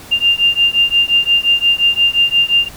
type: beating tone pair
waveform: sine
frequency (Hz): 2794 / 2799.7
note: F7 / F7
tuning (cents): 0 / +4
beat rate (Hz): 5.7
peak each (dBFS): -13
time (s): 0.11-2.69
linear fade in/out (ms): 20
effects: pink hiss -36 dBFS RMS until 2.76 s